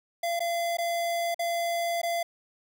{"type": "tone with dropouts", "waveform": "square", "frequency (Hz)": 683, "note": "F5", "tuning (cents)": -39, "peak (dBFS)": -27, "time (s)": [0.23, 2.23], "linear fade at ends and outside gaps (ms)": 5, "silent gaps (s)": [[0.394, 0.403], [0.771, 0.784], [1.345, 1.392], [2.017, 2.031]], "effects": []}